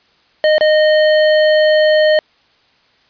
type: tone with dropouts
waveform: square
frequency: 616 Hz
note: D#5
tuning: 17 cents flat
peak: -9 dBFS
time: 0.44-2.19 s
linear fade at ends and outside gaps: 1 ms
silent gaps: 0.582-0.609 s
effects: white hiss -54 dBFS RMS until 3.09 s + resampled to 11025 Hz